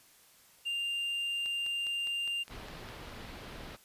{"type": "tone", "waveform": "triangle", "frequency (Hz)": 2794, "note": "F7", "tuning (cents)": 0, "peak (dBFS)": -30, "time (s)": [0.65, 2.44], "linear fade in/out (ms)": 20}
{"type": "click train", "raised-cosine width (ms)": 0.2, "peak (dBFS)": -31, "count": 9, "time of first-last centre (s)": [1.46, 3.093], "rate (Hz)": 4.9}
{"type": "low-pass noise", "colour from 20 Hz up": "pink", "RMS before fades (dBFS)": -46, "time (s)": [2.49, 3.77], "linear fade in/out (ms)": 20, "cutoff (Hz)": 4500, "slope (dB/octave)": 24}
{"effects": ["white hiss -61 dBFS RMS until 3.84 s", "resampled to 32000 Hz"]}